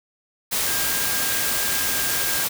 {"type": "tone in noise", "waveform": "sine", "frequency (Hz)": 1610, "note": "G6", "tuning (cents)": 46, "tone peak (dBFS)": -31, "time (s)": [0.66, 2.45], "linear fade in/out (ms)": 20, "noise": "white", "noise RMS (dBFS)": -23, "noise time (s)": [0.51, 2.49], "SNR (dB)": -11, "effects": []}